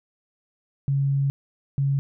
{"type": "tone bursts at uneven times", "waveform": "sine", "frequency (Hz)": 138.59, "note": "C#3", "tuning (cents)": 0, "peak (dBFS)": -19, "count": 2, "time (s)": [[0.88, 1.3], [1.78, 1.99]], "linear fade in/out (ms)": 0, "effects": []}